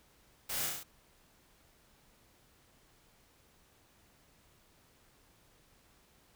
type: noise with echo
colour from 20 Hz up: white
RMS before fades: -38 dBFS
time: 0.49-0.67 s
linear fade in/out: 10 ms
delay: 33 ms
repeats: 5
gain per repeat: -2 dB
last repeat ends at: 0.835 s
effects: pink hiss -66 dBFS RMS until 6.35 s